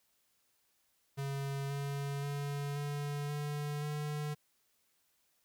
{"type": "tone with pitch steps", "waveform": "square", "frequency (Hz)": [138.59, 140.61, 142.65, 144.73, 146.83, 148.97], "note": ["C#3", "C#3", "C#3", "D3", "D3", "D3"], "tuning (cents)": [0, 25, 50, -25, 0, 25], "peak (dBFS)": -36, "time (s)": [1.17, 4.35], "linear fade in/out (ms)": 20, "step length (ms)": 530, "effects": ["white hiss -75 dBFS RMS until 5.44 s"]}